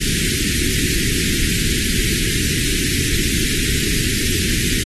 pink band-stop noise, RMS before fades -19 dBFS, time 0-4.84 s, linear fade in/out 20 ms, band 390 to 1700 Hz, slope 48 dB/octave, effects AAC 32 kbps

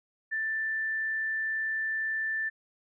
sine tone, 1769 Hz, A6, 9 cents sharp, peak -28 dBFS, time 0.31-2.5 s, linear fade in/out 20 ms, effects none

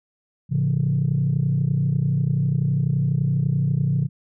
sine chord, A augmented, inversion none, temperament equal with one note detuned, 110 / 138.59 / 170.53 Hz, A2 / C#3 / E#3, 0 / 0 / -41 cents, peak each -25 / -19 / -23 dBFS, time 0.49-4.09 s, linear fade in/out 50 ms, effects tanh soft clip ceiling -12 dBFS

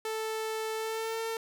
sawtooth tone with pitch glide, 440 to 451.1 Hz, A4 to A4, 0 to +43 cents, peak -28 dBFS, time 0.05-1.37 s, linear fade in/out 2 ms, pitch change +43 cents, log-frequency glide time 0.75-1.19 s, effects none

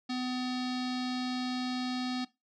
square tone with low-pass filter, 252.1 Hz, B3, 36 cents sharp, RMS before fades -34 dBFS, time 0.09-2.25 s, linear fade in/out 10 ms, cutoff 4500 Hz, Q 3.9, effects noise-tail reverb RT60 0.2 s tail -18 dB re dry

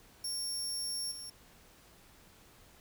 25% pulse tone with level steps, 5500 Hz, F8, 27 cents flat, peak -30 / -38 dBFS, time 0.24-1.3 s, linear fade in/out 5 ms, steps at 1.11 s, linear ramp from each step 10 ms, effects pink hiss -60 dBFS RMS until 2.8 s

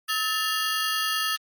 20% pulse ring-modulated tone, 1525 Hz, G6, 48 cents flat, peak -16 dBFS, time 0.08-1.37 s, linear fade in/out 20 ms, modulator 239 Hz, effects Opus 24 kbps

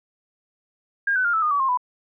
sine tone with pitch steps, 1615 / 1506.8 / 1405.9 / 1311.8 / 1223.9 / 1142 / 1065.5 / 994.1 Hz, G#6 / F#6 / F6 / E6 / D#6 / D6 / C6 / B5, -49 / +31 / +11 / -9 / -29 / -49 / +31 / +11 cents, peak -18 dBFS, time 1.07-1.774 s, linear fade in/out 5 ms, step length 88 ms, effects none

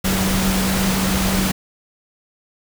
sine tone in noise, 190 Hz, F#3, 46 cents sharp, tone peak -19 dBFS, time 0.04-1.52 s, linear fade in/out 10 ms, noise pink, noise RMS -21 dBFS, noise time 0.04-1.52 s, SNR -1 dB, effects none

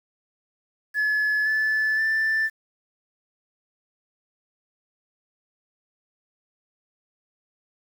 sine tone with pitch steps, 1710 / 1738.9 / 1768.3 Hz, A6 / A6 / A6, -50 / -21 / +8 cents, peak -18 dBFS, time 0.94-2.5 s, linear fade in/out 50 ms, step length 520 ms, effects tanh soft clip ceiling -18 dBFS + 8-bit

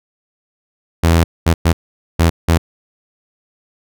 sawtooth tone bursts at uneven times, 83.1 Hz, E2, 15 cents sharp, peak -5 dBFS, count 5, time 1.03-1.24 / 1.46-1.54 / 1.65-1.73 / 2.19-2.3 / 2.48-2.58 s, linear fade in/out 10 ms, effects none

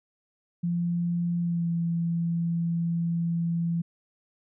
sine tone with pitch glide, 172.5 to 168.66 Hz, F3 to E3, -21 to +40 cents, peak -24 dBFS, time 0.63-3.82 s, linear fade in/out 10 ms, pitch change -39 cents, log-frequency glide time 1.4-1.69 s, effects none

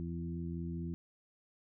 harmonic tone with a mistuned harmonic, 84.4 Hz, E2, 41 cents sharp, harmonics 1 / 2 / 3 / 4, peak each -42 / -39 / -46 / -46 dBFS, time 0-0.94 s, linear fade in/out 0 ms, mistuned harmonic 1, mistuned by -39 cents, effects none

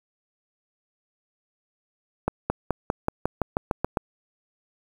accelerating click train, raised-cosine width 1 ms, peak -8 dBFS, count 11, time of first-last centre 2.28-3.972 s, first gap 220 ms, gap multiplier 0.94, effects 7-bit

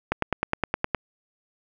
click train, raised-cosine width 0.5 ms, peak -7 dBFS, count 9, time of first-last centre 0.12-0.947 s, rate 9.67 Hz, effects none

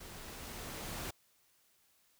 pink noise with level ramp, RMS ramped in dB -50 to -41 dBFS, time 0-1.11 s, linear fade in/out 10 ms, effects white hiss -71 dBFS RMS until 2.19 s

